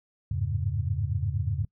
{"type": "tone cluster", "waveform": "sine", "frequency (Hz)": [83.5, 99.8, 108.2, 136.5], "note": ["E2", "G2", "A2", "C#3"], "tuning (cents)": [23, 32, -29, -26], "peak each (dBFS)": [-31, -30, -32, -32], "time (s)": [0.31, 1.65], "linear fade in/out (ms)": 5, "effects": ["noise-tail reverb RT60 0.1 s tail -25 dB re dry"]}